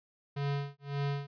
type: tone with tremolo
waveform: square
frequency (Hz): 141.6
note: C#3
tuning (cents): +37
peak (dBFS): -30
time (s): 0.36-1.27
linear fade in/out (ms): 10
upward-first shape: sine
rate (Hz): 1.8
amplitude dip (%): 100
effects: resampled to 11025 Hz